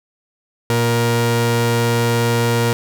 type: tone pair together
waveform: sawtooth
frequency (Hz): 117.6 / 235.2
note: A#2 / A#3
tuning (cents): +16 / +16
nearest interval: octave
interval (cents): 1200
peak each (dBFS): -12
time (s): 0.7-2.73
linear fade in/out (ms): 0
effects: none